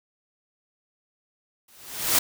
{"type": "noise with exponential growth", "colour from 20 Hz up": "white", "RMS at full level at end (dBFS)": -17, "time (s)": [1.68, 2.19], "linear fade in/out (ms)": 5, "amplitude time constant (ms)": 110, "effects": []}